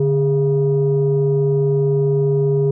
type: tone pair together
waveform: sine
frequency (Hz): 144.3 / 408.1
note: D3 / G#4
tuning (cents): -30 / -30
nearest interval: octave + tritone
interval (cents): 1800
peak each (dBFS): -15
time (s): 0-2.71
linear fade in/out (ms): 5
effects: tanh soft clip ceiling -8 dBFS